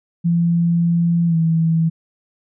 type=tone with pitch glide; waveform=sine; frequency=170 to 163.26 Hz; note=F3 to E3; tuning=-46 to -16 cents; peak=-13 dBFS; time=0.24-1.9 s; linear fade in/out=20 ms; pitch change=-70 cents; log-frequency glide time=1.27-1.36 s; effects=none